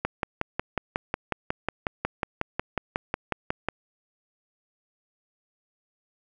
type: click train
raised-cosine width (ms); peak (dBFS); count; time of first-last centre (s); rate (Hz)
0.5; -10; 21; 0.05-3.686; 5.5
effects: none